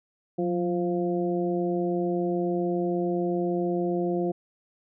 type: harmonic tone with a mistuned harmonic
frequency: 174.61 Hz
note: F3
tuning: in tune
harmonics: 1 / 2 / 3 / 4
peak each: -29 / -26 / -33 / -34 dBFS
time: 0.38-4.32 s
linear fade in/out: 10 ms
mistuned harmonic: 1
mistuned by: +49 cents
effects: none